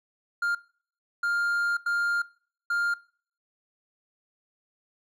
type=tone bursts at uneven times; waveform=triangle; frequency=1403 Hz; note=F6; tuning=8 cents sharp; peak=-22 dBFS; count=4; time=0.42-0.55 / 1.23-1.77 / 1.86-2.22 / 2.7-2.94 s; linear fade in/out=5 ms; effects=noise-tail reverb RT60 0.5 s tail -22 dB re dry